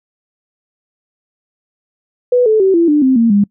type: tone with pitch steps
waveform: sine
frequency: 493.9 / 435 / 383.1 / 337.3 / 297.1 / 261.6 / 230.4 / 202.9 Hz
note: B4 / A4 / G4 / E4 / D4 / C4 / A#3 / G#3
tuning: 0 / -20 / -40 / +40 / +20 / 0 / -20 / -40 cents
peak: -7 dBFS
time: 2.32-3.44 s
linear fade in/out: 5 ms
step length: 140 ms
effects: noise-tail reverb RT60 0.1 s tail -25 dB re dry